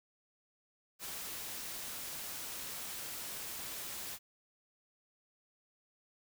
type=noise; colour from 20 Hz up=white; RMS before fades=-43 dBFS; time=0.99-4.19 s; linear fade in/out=50 ms; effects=none